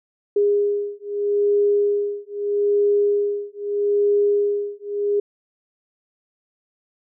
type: beating tone pair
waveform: sine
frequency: 408.7 / 409.49 Hz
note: G#4 / G#4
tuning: -28 / -24 cents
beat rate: 0.79 Hz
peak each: -20 dBFS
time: 0.36-5.2 s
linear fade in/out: 5 ms
effects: none